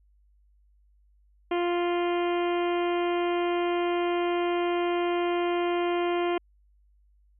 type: harmonic tone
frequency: 349.2 Hz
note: F4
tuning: in tune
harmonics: 1 / 2 / 3 / 4 / 5 / 6 / 7 / 8 / 9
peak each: -25 / -31 / -35 / -41 / -44 / -41 / -42 / -44 / -44 dBFS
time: 1.51-6.38 s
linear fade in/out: 5 ms
effects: added 50 Hz sine -59 dBFS peak until 7.39 s